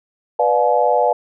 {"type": "chord", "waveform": "sine", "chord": "B diminished seventh", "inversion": "none", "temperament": "just", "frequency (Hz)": [493.9, 592.7, 711.2, 853.4], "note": ["B4", "D5", "F5", "Ab5"], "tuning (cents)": [0, 16, 31, 47], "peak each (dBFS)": -18, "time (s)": [0.39, 1.13], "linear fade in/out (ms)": 5, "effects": []}